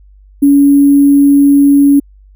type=tone with sample-and-hold; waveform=sine; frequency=282.2 Hz; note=C#4; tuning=31 cents sharp; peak=-3 dBFS; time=0.42-2 s; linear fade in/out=10 ms; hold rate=11025 Hz; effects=added 49 Hz sine -38 dBFS peak until 2.35 s